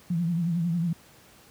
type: tone with vibrato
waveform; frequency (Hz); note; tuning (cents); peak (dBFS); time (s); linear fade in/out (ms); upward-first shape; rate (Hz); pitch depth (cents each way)
sine; 169.9; F3; -47; -23; 0.1-0.93; 5; triangle; 11; 99
effects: pink hiss -54 dBFS RMS until 1.5 s + high-pass 80 Hz 12 dB/octave